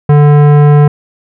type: tone with tanh clipping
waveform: sine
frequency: 146.83 Hz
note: D3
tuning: in tune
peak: -4 dBFS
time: 0.09-0.88 s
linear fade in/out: 5 ms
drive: 17 dB
effects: none